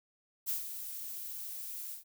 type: noise with ADSR envelope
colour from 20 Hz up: violet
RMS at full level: -33 dBFS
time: 0.46-2.04 s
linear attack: 33 ms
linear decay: 140 ms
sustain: -9 dB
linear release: 120 ms
effects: none